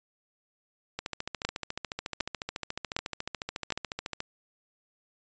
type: two click trains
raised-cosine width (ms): 0.2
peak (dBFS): -16 / -10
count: 46 / 4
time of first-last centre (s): 0.99-4.204 / 1.45-3.723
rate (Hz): 14 / 1.32
effects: resampled to 16000 Hz